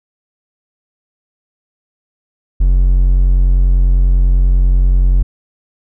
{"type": "tone", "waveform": "triangle", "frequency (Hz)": 45.12, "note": "F#1", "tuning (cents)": -43, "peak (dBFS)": -5, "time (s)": [2.6, 5.23], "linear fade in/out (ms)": 10, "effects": []}